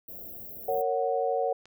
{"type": "band-stop noise", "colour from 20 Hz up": "white", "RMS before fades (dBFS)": -42, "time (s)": [0.08, 0.82], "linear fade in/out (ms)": 5, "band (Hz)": [710, 13000], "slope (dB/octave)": 96}
{"type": "chord", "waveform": "sine", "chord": "F# major", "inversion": "first", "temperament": "just", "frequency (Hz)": [462.5, 555, 740], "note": ["A#4", "C#5", "F#5"], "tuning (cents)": [-14, 2, 0], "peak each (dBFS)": -29, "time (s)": [0.68, 1.53], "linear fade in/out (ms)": 5}
{"type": "click", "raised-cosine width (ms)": 0.2, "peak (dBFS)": -34, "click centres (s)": 1.656}
{"effects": []}